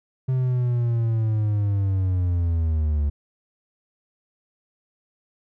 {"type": "linear sweep", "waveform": "triangle", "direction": "down", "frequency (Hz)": [130.81, 71.5], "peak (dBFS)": -17, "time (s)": [0.28, 3.1], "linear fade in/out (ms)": 10, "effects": []}